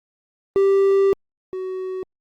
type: tone pair in turn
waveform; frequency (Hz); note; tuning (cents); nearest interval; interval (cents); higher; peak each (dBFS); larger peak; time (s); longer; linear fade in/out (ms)
triangle; 392 / 374; G4 / F#4; 0 / +19; minor second; 81; first; -11 / -23; first; 0.56-1.13 / 1.53-2.03; first; 0
effects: Opus 32 kbps